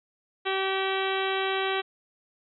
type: harmonic tone with a mistuned harmonic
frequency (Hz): 384.6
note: G4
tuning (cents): -33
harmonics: 1 / 2 / 3 / 4 / 5 / 6 / 7 / 8 / 9 / 10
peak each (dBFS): -29 / -32 / -34 / -35 / -36 / -37 / -37 / -38 / -39 / -39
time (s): 0.45-1.82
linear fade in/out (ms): 20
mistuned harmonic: 9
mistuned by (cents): -58
effects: none